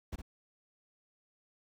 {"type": "noise with echo", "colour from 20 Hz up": "brown", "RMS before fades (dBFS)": -38, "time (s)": [0.12, 0.16], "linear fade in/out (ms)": 10, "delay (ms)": 59, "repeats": 1, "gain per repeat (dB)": -6, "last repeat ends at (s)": 0.219, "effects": []}